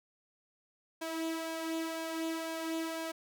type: tone with flanger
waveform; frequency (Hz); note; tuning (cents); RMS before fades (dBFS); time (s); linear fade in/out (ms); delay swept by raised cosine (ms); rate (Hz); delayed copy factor
sawtooth; 325.2; E4; -23; -37; 1.01-3.12; 10; 1.2 to 2.8; 2; +0.5
effects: none